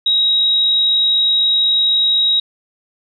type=tone; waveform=sine; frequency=3813 Hz; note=A#7; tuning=38 cents sharp; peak=-11 dBFS; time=0.06-2.4 s; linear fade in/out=5 ms; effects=none